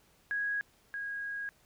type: tone pair in turn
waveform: sine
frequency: 1655 / 1641.7 Hz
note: G#6 / G#6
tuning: -6 / -20 cents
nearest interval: unison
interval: 14 cents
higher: first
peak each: -30 / -35 dBFS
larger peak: first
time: 0.31-0.61 / 0.94-1.49 s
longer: second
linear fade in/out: 0 ms
effects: pink hiss -66 dBFS RMS until 1.65 s